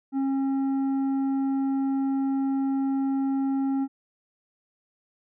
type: tone with tanh clipping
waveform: sine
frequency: 271 Hz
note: C#4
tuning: 39 cents flat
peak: -24 dBFS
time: 0.12-3.88 s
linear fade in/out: 50 ms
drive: 7 dB
effects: none